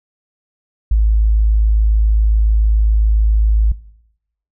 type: tone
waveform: sine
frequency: 53.6 Hz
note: A1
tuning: 45 cents flat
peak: -9 dBFS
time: 0.91-3.72 s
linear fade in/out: 5 ms
effects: noise-tail reverb RT60 0.8 s tail -20 dB re dry